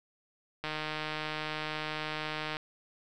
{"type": "click train", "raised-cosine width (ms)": 0.3, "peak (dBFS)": -19, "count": 298, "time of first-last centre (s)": [0.64, 2.569], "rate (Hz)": 154, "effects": []}